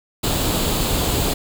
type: noise with comb filter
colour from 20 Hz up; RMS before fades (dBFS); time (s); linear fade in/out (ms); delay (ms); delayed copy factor
pink; -20; 0.23-1.34; 10; 0.26; +0.5
effects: none